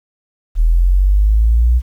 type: linear sweep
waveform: sine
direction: up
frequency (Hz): 38.9 to 61.74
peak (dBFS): -8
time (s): 0.55-1.82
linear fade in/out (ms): 50
effects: 8-bit